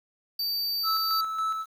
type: tone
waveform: square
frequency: 4623 Hz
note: D8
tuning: 28 cents flat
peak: -27 dBFS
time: 0.39-1.21 s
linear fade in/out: 5 ms
type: tone with tremolo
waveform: triangle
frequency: 1308 Hz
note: E6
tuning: 14 cents flat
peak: -23 dBFS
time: 0.83-1.66 s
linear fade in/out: 50 ms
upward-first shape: square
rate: 3.6 Hz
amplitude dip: 40%
effects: 9-bit